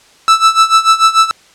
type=tone with tremolo; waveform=45% pulse; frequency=1318.5 Hz; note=E6; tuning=in tune; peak=-3 dBFS; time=0.28-1.31 s; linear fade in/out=0 ms; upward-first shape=sine; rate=6.8 Hz; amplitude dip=85%; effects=white hiss -45 dBFS RMS until 1.54 s + low-pass 7000 Hz 12 dB/octave